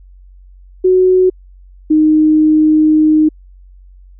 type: tone pair in turn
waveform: sine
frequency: 370 / 309.1 Hz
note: F#4 / D#4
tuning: 0 / -11 cents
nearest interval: minor third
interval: 311 cents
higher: first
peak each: -6 dBFS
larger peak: neither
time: 0.84-1.3 / 1.9-3.29 s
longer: second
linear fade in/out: 10 ms
effects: added 46 Hz sine -37 dBFS peak until 4.19 s